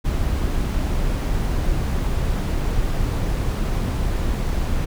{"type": "noise", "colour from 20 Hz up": "brown", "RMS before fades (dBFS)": -21, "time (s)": [0.04, 4.86], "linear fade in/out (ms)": 20, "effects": []}